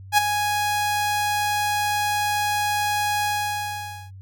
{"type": "tone with ADSR envelope", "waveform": "sawtooth", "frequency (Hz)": 830.6, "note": "G#5", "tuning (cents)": 0, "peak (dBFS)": -8, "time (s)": [0.12, 4.11], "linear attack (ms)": 57, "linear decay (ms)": 15, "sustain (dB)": -9, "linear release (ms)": 870, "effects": ["added 96 Hz sine -38 dBFS peak until 4.21 s"]}